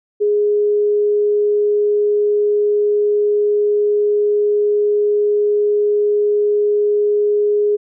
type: tone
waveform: sine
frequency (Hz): 415.3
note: G#4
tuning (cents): 0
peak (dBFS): -12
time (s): 0.2-7.77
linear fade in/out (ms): 20
effects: none